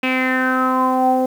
sawtooth tone with low-pass filter sweep, 257.9 Hz, C4, 25 cents flat, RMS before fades -17 dBFS, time 0.03-1.26 s, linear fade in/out 5 ms, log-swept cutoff 2600 to 630 Hz, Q 7, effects 7-bit

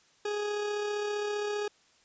40% pulse tone with amplitude modulation, 415.3 Hz, G#4, in tune, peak -28 dBFS, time 0.25-1.68 s, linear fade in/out 5 ms, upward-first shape sine, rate 35.2 Hz, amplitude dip 30%, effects white hiss -64 dBFS RMS until 2.04 s + resampled to 16000 Hz

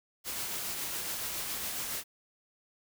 white noise with tremolo, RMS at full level -35 dBFS, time 0.24-2.04 s, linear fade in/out 50 ms, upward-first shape triangle, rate 7.2 Hz, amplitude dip 30%, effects none

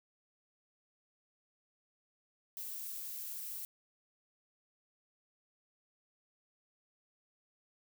violet noise, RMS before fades -43 dBFS, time 2.57-3.65 s, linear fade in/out 0 ms, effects none

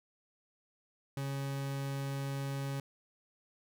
40% pulse tone, 137.9 Hz, C#3, 9 cents flat, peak -34 dBFS, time 1.17-2.8 s, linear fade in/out 2 ms, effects none

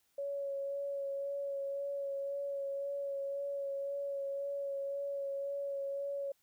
sine tone with vibrato, 558 Hz, C#5, 11 cents sharp, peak -35 dBFS, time 0.18-6.32 s, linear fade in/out 5 ms, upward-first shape sine, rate 1.9 Hz, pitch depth 16 cents each way, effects white hiss -75 dBFS RMS until 6.42 s

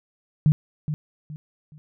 sine tone with echo, 151.3 Hz, D#3, 48 cents flat, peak -13 dBFS, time 0.46-0.52 s, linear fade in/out 0 ms, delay 420 ms, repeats 3, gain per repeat -10 dB, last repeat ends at 1.78 s, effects none

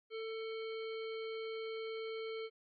harmonic tone with a mistuned harmonic, 445.2 Hz, A4, 20 cents sharp, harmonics 1 / 3 / 5 / 7 / 9 / 10, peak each -40 / -53 / -51 / -54 / -58 / -65 dBFS, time 0.1-2.5 s, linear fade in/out 50 ms, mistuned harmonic 9, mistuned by +66 cents, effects none

